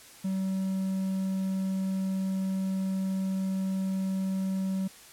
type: tone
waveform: triangle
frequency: 190.6 Hz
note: G3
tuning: 48 cents flat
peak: -25 dBFS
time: 0.24-4.88 s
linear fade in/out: 10 ms
effects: white hiss -51 dBFS RMS until 5.12 s + low-pass 12000 Hz 12 dB/octave